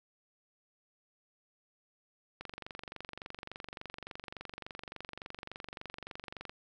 click train, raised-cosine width 0.3 ms, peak -26 dBFS, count 97, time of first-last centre 2.41-6.495 s, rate 23.5 Hz, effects none

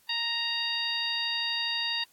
harmonic tone, 932.3 Hz, A#5, in tune, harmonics 1 / 2 / 3 / 4 / 5, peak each -40 / -35 / -33 / -32 / -34 dBFS, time 0.09-2.04 s, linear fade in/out 5 ms, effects white hiss -63 dBFS RMS until 2.12 s + AAC 64 kbps

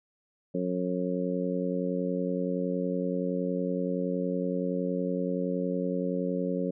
harmonic tone, 90.7 Hz, F#2, 34 cents flat, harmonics 2 / 3 / 4 / 5 / 6, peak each -31 / -33 / -38 / -34 / -34 dBFS, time 0.54-6.71 s, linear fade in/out 10 ms, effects none

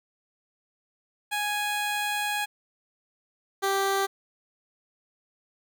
15% pulse tone pair in turn, 830.6 / 391.5 Hz, G#5 / G4, 0 / -2 cents, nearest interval octave + minor second, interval 1302 cents, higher first, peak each -20 / -17 dBFS, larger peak second, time 1.31-2.46 / 3.62-4.07 s, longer first, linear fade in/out 20 ms, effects none

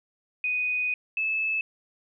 sine tone pair in turn, 2489 / 2611 Hz, D#7 / E7, 0 / -17 cents, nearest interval minor second, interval 83 cents, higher second, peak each -24 dBFS, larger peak neither, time 0.44-0.94 / 1.17-1.61 s, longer first, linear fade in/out 2 ms, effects none

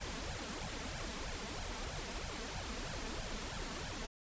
pink noise with flanger, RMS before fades -42 dBFS, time 0-4.07 s, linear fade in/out 20 ms, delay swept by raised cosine 1.2 to 4.6 ms, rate 3.1 Hz, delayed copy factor +0.9, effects resampled to 16000 Hz

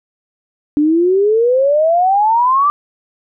sine exponential sweep, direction up, 289.4 to 1191 Hz, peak -9 dBFS, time 0.77-2.7 s, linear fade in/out 0 ms, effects none

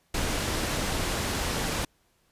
pink low-pass noise, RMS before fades -29 dBFS, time 0.14-1.85 s, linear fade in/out 5 ms, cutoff 10000 Hz, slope 12 dB/octave, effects pink hiss -68 dBFS RMS until 2.31 s + resampled to 32000 Hz

